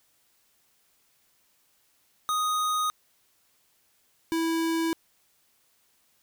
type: tone pair in turn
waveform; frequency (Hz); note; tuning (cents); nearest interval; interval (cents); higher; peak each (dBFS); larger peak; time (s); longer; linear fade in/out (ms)
square; 1244.5 / 328.1; D#6 / E4; 0 / -8; octave + major seventh; 2308; first; -25; neither; 2.29-2.9 / 4.32-4.93; neither; 0
effects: white hiss -67 dBFS RMS until 6.22 s